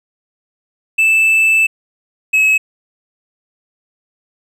triangle tone pair in turn, 2637 / 2572 Hz, E7 / E7, 0 / -43 cents, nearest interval unison, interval 43 cents, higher first, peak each -7 dBFS, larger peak neither, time 0.98-1.67 / 2.33-2.58 s, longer first, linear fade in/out 10 ms, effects none

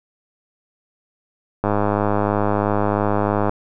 click train, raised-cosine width 1 ms, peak -5 dBFS, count 192, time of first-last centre 1.64-3.494 s, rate 103 Hz, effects none

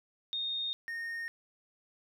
sine / triangle tone pair in turn, 3688 / 1844 Hz, A#7 / A#6, -19 / -19 cents, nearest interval octave, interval 1200 cents, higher first, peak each -32 / -34 dBFS, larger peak first, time 0.33-0.73 / 0.88-1.28 s, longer neither, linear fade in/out 0 ms, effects none

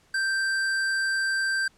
sine tone with hard clipping, 1568 Hz, G6, in tune, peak -25 dBFS, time 0.14-1.68 s, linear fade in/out 5 ms, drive 16 dB, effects pink hiss -61 dBFS RMS until 1.77 s + low-pass 9000 Hz 12 dB/octave

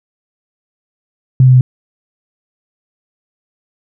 sine tone with pitch steps, 129.7 / 128.36 / 127.03 Hz, C3 / C3 / B2, -15 / -33 / +49 cents, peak -3 dBFS, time 1.4-1.61 s, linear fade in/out 2 ms, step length 70 ms, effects none

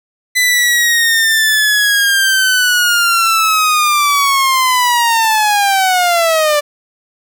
sawtooth linear sweep, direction down, 2009 to 582 Hz, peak -6 dBFS, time 0.35-6.61 s, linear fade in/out 20 ms, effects none

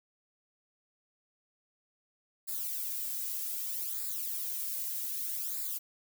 violet noise with flanger, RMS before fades -36 dBFS, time 2.47-5.79 s, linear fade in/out 20 ms, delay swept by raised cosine 0.33 to 2.23 ms, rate 0.64 Hz, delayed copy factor -0.75, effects none

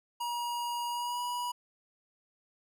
square tone with pitch glide, 955 to 972.8 Hz, A#5 to B5, +42 to -26 cents, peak -33 dBFS, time 0.2-1.52 s, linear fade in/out 10 ms, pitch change +32 cents, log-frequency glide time 0.89-1.21 s, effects none

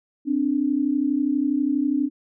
sine tone pair together, 261.4 / 293.7 Hz, C4 / D4, -1 / 0 cents, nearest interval major second, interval 201 cents, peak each -23 / -21 dBFS, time 0.25-2.1 s, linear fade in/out 50 ms, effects none

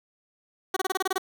15% pulse tone bursts, 378.2 Hz, F#4, 38 cents sharp, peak -17 dBFS, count 9, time 0.74-1.181 s, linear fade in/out 5 ms, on 25 ms, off 27 ms, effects none

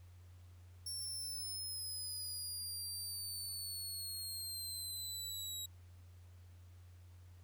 20% pulse exponential sweep, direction down, 5470 to 3839 Hz, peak -36 dBFS, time 0.86-5.66 s, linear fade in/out 5 ms, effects added 89 Hz sine -55 dBFS peak until 7.43 s + pink hiss -71 dBFS RMS until 7.43 s

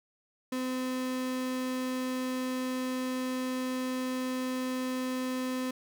35% pulse tone, 256.1 Hz, C4, 37 cents flat, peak -29 dBFS, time 0.52-5.71 s, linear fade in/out 5 ms, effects none

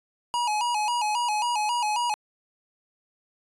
square tone with vibrato, 901 Hz, A5, 41 cents sharp, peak -24 dBFS, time 0.34-2.14 s, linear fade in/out 0 ms, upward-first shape square, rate 3.7 Hz, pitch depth 110 cents each way, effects resampled to 24000 Hz

